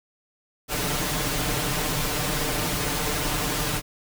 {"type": "noise with comb filter", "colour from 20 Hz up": "pink", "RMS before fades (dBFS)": -26, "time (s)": [0.68, 3.82], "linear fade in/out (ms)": 50, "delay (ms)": 6.7, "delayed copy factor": 0.75, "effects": []}